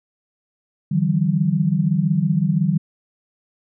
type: tone cluster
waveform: sine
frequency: 150.6 / 166.3 / 192.1 Hz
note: D3 / E3 / G3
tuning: +44 / +16 / -35 cents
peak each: -20 dBFS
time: 0.91-2.78 s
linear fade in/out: 10 ms
effects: none